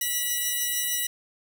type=tone pair together; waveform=5% pulse; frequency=1949.5 / 2921 Hz; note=B6 / F#7; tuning=-23 / -23 cents; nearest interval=perfect fifth; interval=700 cents; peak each=-17 / -20 dBFS; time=0.01-1.07 s; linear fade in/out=5 ms; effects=none

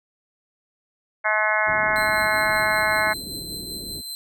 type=harmonic tone; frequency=214.3 Hz; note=A3; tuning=45 cents flat; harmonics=3 / 4 / 5 / 6 / 7 / 8 / 9 / 10; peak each=-26 / -27 / -28 / -31 / -25 / -25 / -31 / -25 dBFS; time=1.24-3.14 s; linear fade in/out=20 ms
type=low-pass noise; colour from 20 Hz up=white; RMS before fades=-38 dBFS; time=1.66-4.02 s; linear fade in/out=20 ms; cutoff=360 Hz; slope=24 dB/octave
type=tone with tremolo; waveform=sawtooth; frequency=4086 Hz; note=C8; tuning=42 cents flat; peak=-27 dBFS; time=1.96-4.15 s; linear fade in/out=0 ms; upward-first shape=triangle; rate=5.2 Hz; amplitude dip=40%
effects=none

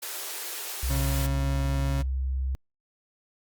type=high-pass noise; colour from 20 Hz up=white; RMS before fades=-35 dBFS; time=0.02-1.27 s; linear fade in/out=10 ms; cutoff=320 Hz; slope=96 dB/octave
type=tone with pitch glide; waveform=sine; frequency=63.5 to 65.7 Hz; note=B1 to C2; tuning=+49 to +8 cents; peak=-25 dBFS; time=0.83-2.55 s; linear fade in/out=0 ms; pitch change=+59 cents; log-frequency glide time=1.06-1.4 s
type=tone; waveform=35% pulse; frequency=137.2 Hz; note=C#3; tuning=17 cents flat; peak=-26 dBFS; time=0.89-2.03 s; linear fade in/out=20 ms
effects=Opus 48 kbps

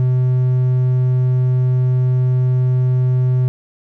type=tone; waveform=triangle; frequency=127.1 Hz; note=C3; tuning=50 cents flat; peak=-10 dBFS; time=0-3.48 s; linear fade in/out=0 ms; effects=none

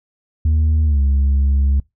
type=tone with pitch glide; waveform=sine; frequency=77.78 to 68.89 Hz; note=D#2 to C#2; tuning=0 to -10 cents; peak=-9 dBFS; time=0.45-1.8 s; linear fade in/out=5 ms; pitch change=-210 cents; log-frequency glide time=0.85-1 s; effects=noise-tail reverb RT60 0.2 s tail -26 dB re dry + tanh soft clip ceiling -11 dBFS

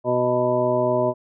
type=harmonic tone with a mistuned harmonic; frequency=124 Hz; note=B2; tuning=7 cents sharp; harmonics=1 / 2 / 3 / 4 / 5 / 7 / 8; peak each=-29 / -28 / -24 / -31 / -20 / -31 / -28 dBFS; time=0.04-1.14 s; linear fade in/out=50 ms; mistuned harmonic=7; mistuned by=+38 cents; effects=none

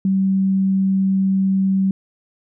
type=tone; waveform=sine; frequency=192.2 Hz; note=G3; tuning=34 cents flat; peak=-14 dBFS; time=0.05-1.91 s; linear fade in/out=2 ms; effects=none

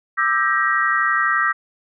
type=chord; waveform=sine; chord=E half-diminished seventh; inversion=third; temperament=just; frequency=1186.7 / 1318.5 / 1582.2 / 1898.7 Hz; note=D6 / E6 / G6 / Bb6; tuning=+18 / 0 / +16 / +31 cents; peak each=-22 / -21 / -22 / -20 dBFS; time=0.17-1.53 s; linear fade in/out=20 ms; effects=none

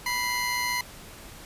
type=tone pair together; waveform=25% pulse; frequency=982.4 / 2080 Hz; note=B5 / C7; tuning=-9 / -11 cents; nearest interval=octave + minor second; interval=1298 cents; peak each=-25 dBFS; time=0.06-0.81 s; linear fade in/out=2 ms; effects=pink hiss -45 dBFS RMS until 1.45 s + resampled to 32000 Hz

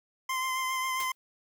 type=tone with vibrato; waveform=25% pulse; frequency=1040 Hz; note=C6; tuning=11 cents flat; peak=-25 dBFS; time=0.29-1.12 s; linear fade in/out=5 ms; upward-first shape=triangle; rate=7.4 Hz; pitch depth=24 cents each way
type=noise with exponential decay; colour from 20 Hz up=white; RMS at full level=-36 dBFS; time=1-1.15 s; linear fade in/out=0 ms; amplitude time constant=32 ms
effects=none

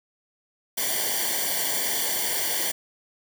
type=noise with comb filter; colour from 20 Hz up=white; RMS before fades=-26 dBFS; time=0.77-2.72 s; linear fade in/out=10 ms; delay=0.77 ms; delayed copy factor=-1; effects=none

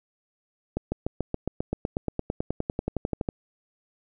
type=accelerating click train; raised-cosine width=2 ms; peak=-13 dBFS; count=24; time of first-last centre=0.77-3.288 s; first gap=150 ms; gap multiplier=0.97; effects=none

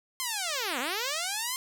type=linear two-way sweep; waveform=5% pulse; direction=down then up; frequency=1063 to 230.2 to 1063 Hz; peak=-18 dBFS; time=0.2-1.56 s; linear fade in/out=0 ms; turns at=0.79 s; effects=none

